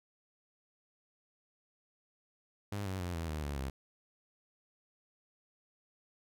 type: tone with pitch steps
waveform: sawtooth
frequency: 101.6 / 94.8 / 88.45 / 82.52 / 77 / 71.84 / 67.03 Hz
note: G#2 / F#2 / F2 / E2 / D#2 / D2 / C2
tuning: -38 / +43 / +23 / +2 / -17 / -38 / +42 cents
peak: -32 dBFS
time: 2.72-3.7 s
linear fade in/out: 5 ms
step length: 140 ms
effects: none